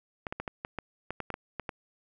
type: clicks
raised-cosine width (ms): 0.5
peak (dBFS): -19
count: 12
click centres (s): 0.268 / 0.325 / 0.4 / 0.478 / 0.649 / 0.787 / 1.106 / 1.203 / 1.303 / 1.341 / 1.597 / 1.692
effects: none